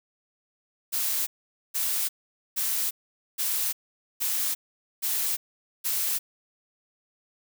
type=noise bursts; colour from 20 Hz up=blue; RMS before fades=-27 dBFS; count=7; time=0.92-6.19 s; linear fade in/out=20 ms; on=350 ms; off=470 ms; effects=none